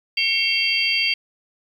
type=tone cluster; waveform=sine; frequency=2172 / 2265 / 2724 / 3196 / 4636 Hz; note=C#7 / C#7 / F7 / G7 / D8; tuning=-36 / +37 / -44 / +33 / -23 cents; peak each=-26 / -29 / -22 / -24 / -23 dBFS; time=0.17-1.14 s; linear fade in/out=5 ms; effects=8-bit